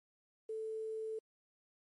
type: tone with quantisation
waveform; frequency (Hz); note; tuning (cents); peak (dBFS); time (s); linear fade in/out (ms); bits
sine; 440; A4; 0; -38; 0.49-1.19; 5; 11
effects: MP3 48 kbps